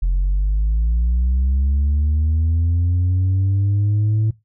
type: linear sweep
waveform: sine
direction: up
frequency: 42.77 to 110 Hz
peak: -12 dBFS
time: 0.02-4.31 s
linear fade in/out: 10 ms
effects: noise-tail reverb RT60 0.2 s tail -20 dB re dry + tanh soft clip ceiling -13 dBFS